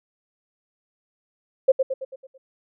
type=tone with echo; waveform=sine; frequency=529 Hz; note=C5; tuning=19 cents sharp; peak=-10 dBFS; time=1.68-1.72 s; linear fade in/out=10 ms; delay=110 ms; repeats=6; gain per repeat=-6 dB; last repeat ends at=2.38 s; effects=none